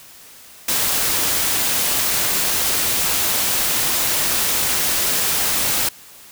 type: noise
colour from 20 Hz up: white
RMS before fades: -19 dBFS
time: 0.68-5.89 s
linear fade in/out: 5 ms
effects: white hiss -43 dBFS RMS until 6.31 s